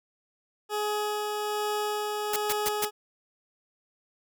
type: tone with tremolo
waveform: 20% pulse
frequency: 420 Hz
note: G#4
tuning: 19 cents sharp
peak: -22 dBFS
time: 0.69-2.91 s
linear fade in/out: 50 ms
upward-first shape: sine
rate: 1.2 Hz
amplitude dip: 25%
type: noise bursts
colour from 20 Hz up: white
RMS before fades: -28 dBFS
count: 4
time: 2.33-2.852 s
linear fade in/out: 5 ms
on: 33 ms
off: 130 ms
effects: none